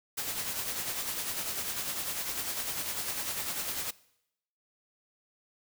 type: noise with tremolo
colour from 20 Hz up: white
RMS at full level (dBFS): -33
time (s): 0.17-3.91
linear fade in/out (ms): 10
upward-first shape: sine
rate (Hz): 10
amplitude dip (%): 45
effects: noise-tail reverb RT60 0.8 s tail -21 dB re dry